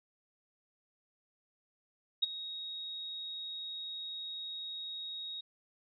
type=tone with ADSR envelope; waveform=sine; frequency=3768 Hz; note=A#7; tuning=18 cents sharp; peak=-23 dBFS; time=2.22-5.41 s; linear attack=13 ms; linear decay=18 ms; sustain=-16 dB; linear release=8 ms; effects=none